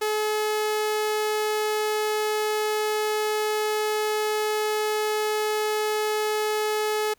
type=tone; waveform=sawtooth; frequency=427 Hz; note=G#4; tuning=48 cents sharp; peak=-19 dBFS; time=0.01-7.14 s; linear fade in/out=10 ms; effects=pink hiss -63 dBFS RMS until 7.18 s